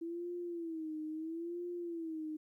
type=tone with vibrato; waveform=sine; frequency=329.6 Hz; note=E4; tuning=in tune; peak=-38 dBFS; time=0.01-2.37 s; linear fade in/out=10 ms; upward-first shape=sine; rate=0.75 Hz; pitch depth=110 cents each way; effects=13-bit